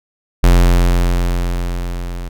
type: tone with level ramp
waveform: square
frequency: 43.86 Hz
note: F1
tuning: 8 cents sharp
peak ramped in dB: -6 to -24 dBFS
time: 0.43-2.29 s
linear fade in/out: 10 ms
effects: none